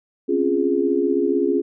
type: chord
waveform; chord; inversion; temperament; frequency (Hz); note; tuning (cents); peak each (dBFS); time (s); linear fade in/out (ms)
sine; Db major seventh; third; equal; 261.6 / 277.2 / 349.2 / 415.3; C4 / Db4 / F4 / Ab4; 0 / 0 / 0 / 0; -27 / -22 / -21 / -21; 0.28-1.62; 20
effects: none